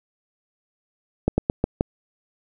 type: slowing click train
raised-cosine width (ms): 2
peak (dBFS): -5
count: 5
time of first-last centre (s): 1.28-1.809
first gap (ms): 100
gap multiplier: 1.19
effects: none